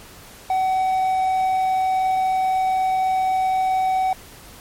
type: tone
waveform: triangle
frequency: 754 Hz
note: F#5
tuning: 32 cents sharp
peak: -15 dBFS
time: 0.5-4.13 s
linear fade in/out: 2 ms
effects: pink hiss -43 dBFS RMS until 4.6 s + MP3 64 kbps